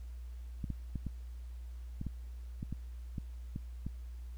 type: clicks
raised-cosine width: 5 ms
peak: -25 dBFS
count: 11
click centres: 0.642 / 0.703 / 0.957 / 1.067 / 2.014 / 2.067 / 2.629 / 2.726 / 3.182 / 3.561 / 3.866 s
effects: added 60 Hz sine -42 dBFS peak until 4.37 s + pink hiss -67 dBFS RMS until 4.37 s